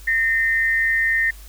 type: tone pair together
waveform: sine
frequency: 1832 / 2056 Hz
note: A#6 / C7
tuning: -31 / -31 cents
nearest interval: major second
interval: 200 cents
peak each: -17 / -23 dBFS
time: 0.07-1.31 s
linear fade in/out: 10 ms
effects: added 50 Hz sine -38 dBFS peak until 1.48 s + white hiss -47 dBFS RMS until 1.48 s